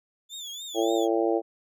30% pulse tone with vibrato, 3484 Hz, A7, 18 cents flat, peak -33 dBFS, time 0.29-1.08 s, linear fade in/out 50 ms, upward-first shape triangle, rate 3.5 Hz, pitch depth 130 cents each way
harmonic tone, 112.9 Hz, A2, 45 cents sharp, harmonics 3 / 4 / 5 / 6 / 7, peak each -25 / -27 / -29 / -31 / -32 dBFS, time 0.74-1.42 s, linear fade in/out 50 ms
effects none

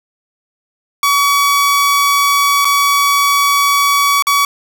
sawtooth tone with dropouts, 1134 Hz, C#6, 39 cents sharp, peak -6 dBFS, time 1.03-4.45 s, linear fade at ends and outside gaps 2 ms, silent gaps 2.647-2.652 / 4.224-4.269 s, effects none

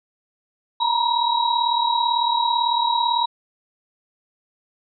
sine tone cluster, 926 / 964 / 3852 Hz, A#5 / B5 / B7, -12 / -42 / -44 cents, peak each -21 / -21 / -24 dBFS, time 0.8-3.26 s, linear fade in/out 10 ms, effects none

